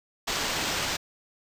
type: noise with sample-and-hold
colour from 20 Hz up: violet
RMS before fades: -29 dBFS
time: 0.27-0.97 s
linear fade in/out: 10 ms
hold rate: 11025 Hz
effects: resampled to 32000 Hz